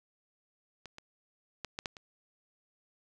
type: clicks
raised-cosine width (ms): 0.2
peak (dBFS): -28 / -29 / -20 / -19 / -17 / -30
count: 6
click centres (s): 0.857 / 0.984 / 1.647 / 1.789 / 1.858 / 1.968
effects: none